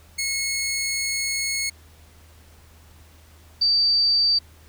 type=tone pair in turn; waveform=15% pulse / sine; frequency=2182 / 4638 Hz; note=C#7 / D8; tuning=-28 / -22 cents; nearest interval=octave + minor second; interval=1306 cents; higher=second; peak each=-17 / -16 dBFS; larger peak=second; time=0.18-1.7 / 3.61-4.39 s; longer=first; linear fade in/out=10 ms; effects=added 79 Hz sine -49 dBFS peak until 4.68 s + pink hiss -54 dBFS RMS until 4.68 s